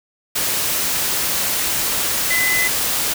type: tone in noise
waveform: sine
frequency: 2017 Hz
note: B6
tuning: 36 cents sharp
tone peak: -17 dBFS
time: 2.3-2.68 s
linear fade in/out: 10 ms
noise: white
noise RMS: -20 dBFS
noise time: 0.35-3.14 s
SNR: 0 dB
effects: none